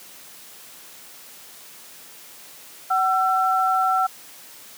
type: tone pair together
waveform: sine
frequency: 754 / 1343.5 Hz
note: F#5 / E6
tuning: +32 / +33 cents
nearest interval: minor seventh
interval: 1001 cents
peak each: -20 dBFS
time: 2.9-4.07 s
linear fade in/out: 10 ms
effects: white hiss -44 dBFS RMS until 4.77 s + high-pass 150 Hz 12 dB/octave